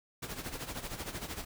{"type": "noise with tremolo", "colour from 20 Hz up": "pink", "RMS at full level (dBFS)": -38, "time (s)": [0.22, 1.45], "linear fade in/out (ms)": 10, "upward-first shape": "sine", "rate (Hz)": 13, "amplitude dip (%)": 70, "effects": []}